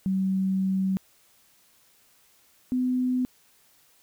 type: tone pair in turn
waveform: sine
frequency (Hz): 190.5 / 252.7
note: G3 / B3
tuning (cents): -49 / +40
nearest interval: perfect fourth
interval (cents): 489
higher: second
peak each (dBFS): -22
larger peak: neither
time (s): 0.06-0.97 / 2.72-3.25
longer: first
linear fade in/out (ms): 0
effects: white hiss -61 dBFS RMS until 4.02 s